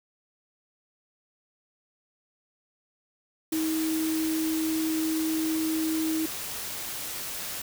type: tone in noise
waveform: sine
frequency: 318 Hz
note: D#4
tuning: 38 cents sharp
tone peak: -25 dBFS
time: 3.52-6.26 s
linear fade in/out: 5 ms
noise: white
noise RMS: -35 dBFS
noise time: 3.52-7.62 s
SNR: +7 dB
effects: none